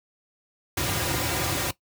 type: noise with comb filter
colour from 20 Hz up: pink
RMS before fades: -26 dBFS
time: 0.77-1.71 s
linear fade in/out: 5 ms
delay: 4.6 ms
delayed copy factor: -0.8
effects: noise-tail reverb RT60 0.1 s tail -17 dB re dry + high-pass 80 Hz 12 dB/octave